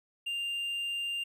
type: tone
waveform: triangle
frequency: 2794 Hz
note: F7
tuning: in tune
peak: -30 dBFS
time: 0.26-1.24 s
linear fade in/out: 10 ms
effects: none